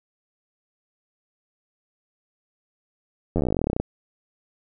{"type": "slowing click train", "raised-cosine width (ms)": 2, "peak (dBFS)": -10, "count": 22, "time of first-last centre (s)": [3.36, 3.8], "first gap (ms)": 11, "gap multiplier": 1.06, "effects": []}